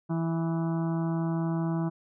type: harmonic tone with a mistuned harmonic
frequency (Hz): 164.81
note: E3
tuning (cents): 0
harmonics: 1 / 2 / 4 / 5 / 6 / 7 / 8 / 9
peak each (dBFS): -27 / -32 / -40 / -43 / -43 / -47 / -49 / -51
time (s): 0.09-1.9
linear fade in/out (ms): 20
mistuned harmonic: 8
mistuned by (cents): -31
effects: none